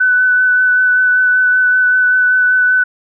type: tone with vibrato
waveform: sine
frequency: 1499 Hz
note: F#6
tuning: 22 cents sharp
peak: -8 dBFS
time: 0-2.84 s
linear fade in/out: 10 ms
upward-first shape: sine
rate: 5.2 Hz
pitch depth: 14 cents each way
effects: none